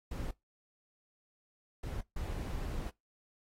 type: noise bursts at uneven times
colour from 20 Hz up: brown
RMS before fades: -38 dBFS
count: 3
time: 0.11-0.31 / 1.83-2.01 / 2.16-2.9 s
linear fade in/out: 5 ms
effects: noise-tail reverb RT60 0.2 s tail -23 dB re dry + AAC 48 kbps